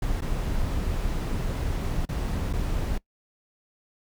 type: noise with dropouts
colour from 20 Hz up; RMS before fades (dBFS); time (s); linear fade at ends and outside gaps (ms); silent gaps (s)
brown; -27; 0.02-2.98; 5; 0.208-0.219 / 2.054-2.089 / 2.529-2.534
effects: noise-tail reverb RT60 0.1 s tail -22 dB re dry